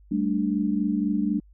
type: chord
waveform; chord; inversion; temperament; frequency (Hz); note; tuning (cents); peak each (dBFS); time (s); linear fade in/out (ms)
sine; G suspended second; none; equal; 196 / 220 / 293.7; G3 / A3 / D4; 0 / 0 / 0; -26; 0.11-1.4; 10
effects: added 50 Hz sine -50 dBFS peak until 1.53 s